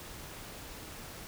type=silence; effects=pink hiss -46 dBFS RMS until 1.27 s